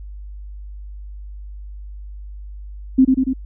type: tone with echo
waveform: sine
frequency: 261.6 Hz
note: C4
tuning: in tune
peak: -7 dBFS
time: 2.98-3.05 s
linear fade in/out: 10 ms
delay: 95 ms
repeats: 3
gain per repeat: -3 dB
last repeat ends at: 3.335 s
effects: added 50 Hz sine -31 dBFS peak until 3.45 s